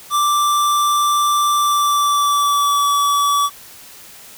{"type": "tone with pitch glide", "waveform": "square", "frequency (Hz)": [1174.7, 1145.9], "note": ["D6", "D6"], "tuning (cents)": [0, -43], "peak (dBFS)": -14, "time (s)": [0.1, 3.5], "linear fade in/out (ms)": 50, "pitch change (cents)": -43, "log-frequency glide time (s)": [1.55, 2.9], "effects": ["white hiss -40 dBFS RMS until 4.37 s"]}